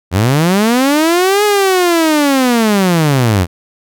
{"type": "linear two-way sweep", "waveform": "sawtooth", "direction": "up then down", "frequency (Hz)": [82.41, 421.6, 82.41], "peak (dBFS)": -5, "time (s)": [0.11, 3.47], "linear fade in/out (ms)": 50, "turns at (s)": 1.44, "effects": []}